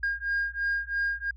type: beating tone pair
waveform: sine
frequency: 1617 / 1620 Hz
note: G#6 / G#6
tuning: -47 / -43 cents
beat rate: 3 Hz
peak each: -28 dBFS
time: 0.03-1.31 s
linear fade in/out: 5 ms
effects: tanh soft clip ceiling -22 dBFS + added 60 Hz sine -44 dBFS peak until 1.36 s